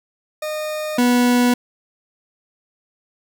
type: tone pair in turn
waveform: 40% pulse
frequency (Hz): 613 / 245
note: D#5 / B3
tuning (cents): -26 / -14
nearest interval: octave + major third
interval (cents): 1588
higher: first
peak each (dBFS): -22 / -12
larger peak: second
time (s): 0.42-0.98 / 0.98-1.54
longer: neither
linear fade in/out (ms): 5
effects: none